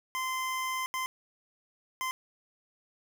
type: tone bursts at uneven times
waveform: 25% pulse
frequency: 1036 Hz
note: C6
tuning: 17 cents flat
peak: -27 dBFS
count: 3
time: 0.15-0.86 / 0.94-1.06 / 2.01-2.11 s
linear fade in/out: 0 ms
effects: none